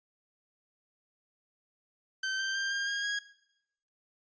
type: tone with pitch steps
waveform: sawtooth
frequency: 1546 / 1565.8 / 1585.8 / 1606.1 / 1626.6 / 1647.4 Hz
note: G6 / G6 / G6 / G6 / G#6 / G#6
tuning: -24 / -2 / +20 / +42 / -36 / -14 cents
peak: -27 dBFS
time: 2.23-3.19 s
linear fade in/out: 5 ms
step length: 160 ms
effects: noise-tail reverb RT60 0.8 s tail -17 dB re dry + resampled to 16000 Hz